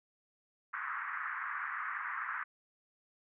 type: band-pass noise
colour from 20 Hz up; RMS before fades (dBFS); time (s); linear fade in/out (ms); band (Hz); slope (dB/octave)
pink; -39; 0.73-2.44; 10; 1100 to 1900; 48
effects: none